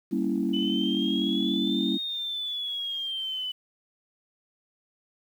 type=chord; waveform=sine; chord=G diminished seventh; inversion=none; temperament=equal; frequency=196 / 233.1 / 277.2 / 329.6 Hz; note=G3 / Bb3 / Db4 / Fb4; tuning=0 / 0 / 0 / 0 cents; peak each=-29 dBFS; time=0.11-1.98 s; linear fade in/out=20 ms
type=exponential two-way sweep; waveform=sine; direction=up then down; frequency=2986 to 3712 to 2986 Hz; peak=-29 dBFS; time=0.53-3.52 s; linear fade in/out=10 ms; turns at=1.99 s
effects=tanh soft clip ceiling -14 dBFS + 9-bit